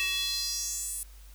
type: tone with high-pass filter sweep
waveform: square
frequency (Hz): 375.9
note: F#4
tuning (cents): +27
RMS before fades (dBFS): -32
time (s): 0-1.03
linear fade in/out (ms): 0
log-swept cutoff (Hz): 2600 to 10000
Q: 3.8
effects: added 50 Hz sine -47 dBFS peak until 1.34 s + white hiss -58 dBFS RMS until 1.34 s